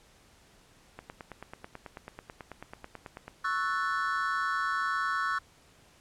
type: click train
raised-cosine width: 0.5 ms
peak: -26 dBFS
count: 22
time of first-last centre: 0.99-3.28 s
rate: 9.17 Hz
type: chord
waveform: triangle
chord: F# minor seventh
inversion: second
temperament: equal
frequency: 1108.7 / 1318.5 / 1480 / 1760 Hz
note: C#6 / E6 / F#6 / A6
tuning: 0 / 0 / 0 / 0 cents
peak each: -31 / -31 / -31 / -35 dBFS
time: 3.44-5.39 s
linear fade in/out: 10 ms
effects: pink hiss -60 dBFS RMS until 6 s + low-pass 10000 Hz 12 dB/octave